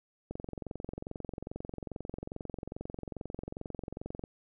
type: click train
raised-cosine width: 2 ms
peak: -25 dBFS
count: 89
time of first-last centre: 0.31-4.239 s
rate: 22.4 Hz
effects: none